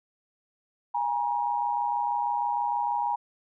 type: tone pair together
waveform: sine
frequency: 823.7 / 950 Hz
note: G#5 / A#5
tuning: -14 / +33 cents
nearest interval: major second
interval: 247 cents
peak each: -28 / -27 dBFS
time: 0.94-3.16 s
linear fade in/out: 10 ms
effects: none